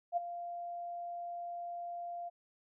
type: tone with ADSR envelope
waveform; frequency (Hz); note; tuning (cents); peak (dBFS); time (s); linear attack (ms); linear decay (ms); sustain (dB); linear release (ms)
sine; 695; F5; -9; -27; 0.12-2.3; 49; 15; -12; 23
effects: none